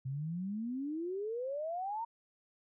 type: exponential sweep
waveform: sine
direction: up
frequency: 127.8 to 940 Hz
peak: -35 dBFS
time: 0.05-2.05 s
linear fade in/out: 10 ms
effects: none